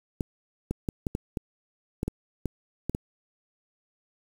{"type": "clicks", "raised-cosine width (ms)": 3, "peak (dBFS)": -15, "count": 11, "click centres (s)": [0.208, 0.71, 0.888, 1.068, 1.151, 1.372, 2.031, 2.08, 2.457, 2.896, 2.949], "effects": ["7-bit"]}